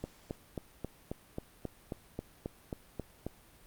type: click train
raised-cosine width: 2 ms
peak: -23 dBFS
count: 13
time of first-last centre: 0.04-3.266 s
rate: 3.72 Hz
effects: pink hiss -60 dBFS RMS until 3.66 s + Opus 48 kbps